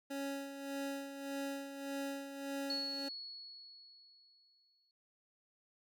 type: tone with tremolo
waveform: 25% pulse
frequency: 277.2 Hz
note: C#4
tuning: in tune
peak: -34 dBFS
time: 0.1-3.09 s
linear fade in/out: 10 ms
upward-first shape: sine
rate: 1.7 Hz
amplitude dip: 60%
type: tone with exponential decay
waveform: sine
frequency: 4371 Hz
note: C#8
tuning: 25 cents flat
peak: -35 dBFS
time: 2.7-4.91 s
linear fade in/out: 1 ms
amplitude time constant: 480 ms
effects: none